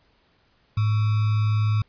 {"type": "tone with sample-and-hold", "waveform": "sine", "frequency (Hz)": 106.8, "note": "G#2", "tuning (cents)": 49, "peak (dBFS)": -18, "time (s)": [0.77, 1.82], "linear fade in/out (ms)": 5, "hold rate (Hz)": 1225, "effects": ["pink hiss -63 dBFS RMS until 1.88 s", "resampled to 11025 Hz"]}